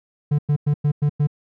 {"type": "tone bursts", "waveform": "triangle", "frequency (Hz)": 146.83, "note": "D3", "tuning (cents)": 0, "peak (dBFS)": -13, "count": 6, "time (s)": [0.31, 1.272], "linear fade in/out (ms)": 10, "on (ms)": 77, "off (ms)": 100, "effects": []}